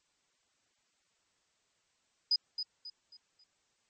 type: tone with echo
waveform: sine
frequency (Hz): 4978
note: D#8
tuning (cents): 0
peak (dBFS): -24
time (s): 2.31-2.36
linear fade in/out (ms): 5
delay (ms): 270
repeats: 4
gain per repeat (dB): -9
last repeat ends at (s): 3.44
effects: white hiss -75 dBFS RMS until 3.89 s + MP3 32 kbps